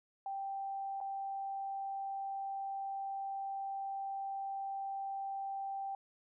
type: tone with dropouts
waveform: sine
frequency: 784 Hz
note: G5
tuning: in tune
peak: -37 dBFS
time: 0.26-5.95 s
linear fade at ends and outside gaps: 2 ms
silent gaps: 1.004-1.011 s
effects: none